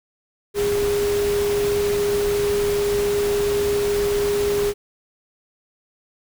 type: tone in noise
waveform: sine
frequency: 408.6 Hz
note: G#4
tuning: 28 cents flat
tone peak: -18 dBFS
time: 0.54-4.74 s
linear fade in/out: 50 ms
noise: pink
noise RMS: -29 dBFS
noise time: 0.54-4.74 s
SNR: +8 dB
effects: none